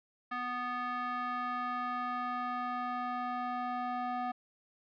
square tone with band-pass filter sweep, 246.9 Hz, B3, in tune, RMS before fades -36 dBFS, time 0.31-4.32 s, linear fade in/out 10 ms, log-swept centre 1400 to 920 Hz, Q 2.7, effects resampled to 11025 Hz

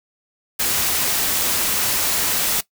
white noise, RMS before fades -20 dBFS, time 0.59-2.61 s, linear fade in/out 10 ms, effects noise-tail reverb RT60 0.1 s tail -18 dB re dry

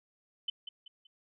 sine tone with echo, 3047 Hz, G7, 50 cents flat, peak -30 dBFS, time 0.48-0.5 s, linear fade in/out 5 ms, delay 190 ms, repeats 3, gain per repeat -9 dB, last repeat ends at 1.07 s, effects none

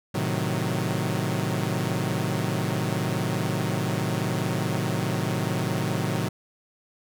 sawtooth chord, A diminished seventh, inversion none, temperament equal, 110 / 130.81 / 155.56 / 185 Hz, A2 / C3 / Eb3 / Gb3, 0 / 0 / 0 / 0 cents, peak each -26 dBFS, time 0.14-6.29 s, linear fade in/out 10 ms, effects none

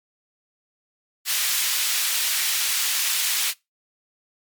pink high-pass noise, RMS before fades -23 dBFS, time 1.25-3.54 s, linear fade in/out 50 ms, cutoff 2500 Hz, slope 12 dB/octave, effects noise-tail reverb RT60 0.2 s tail -22 dB re dry + MP3 96 kbps

